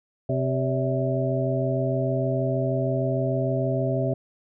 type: harmonic tone with a mistuned harmonic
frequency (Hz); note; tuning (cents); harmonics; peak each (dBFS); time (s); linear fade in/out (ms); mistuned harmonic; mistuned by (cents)
130.4; C3; -5; 1 / 2 / 3 / 4 / 5; -25 / -30 / -30 / -30 / -28; 0.29-4.14; 5; 4; +140
effects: none